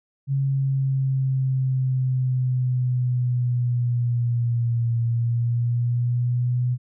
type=exponential two-way sweep; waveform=sine; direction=down then up; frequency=137.3 to 116.54 to 124.5 Hz; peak=-19 dBFS; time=0.27-6.78 s; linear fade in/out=50 ms; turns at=5 s; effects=none